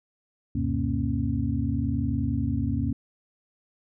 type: tone cluster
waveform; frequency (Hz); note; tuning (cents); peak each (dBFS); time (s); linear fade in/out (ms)
sine; 75.6 / 95.7 / 126.3 / 232.5 / 273.4; D#2 / G2 / B2 / A#3 / C#4; -49 / -41 / +39 / -4 / -24; -30; 0.55-2.93; 5
effects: none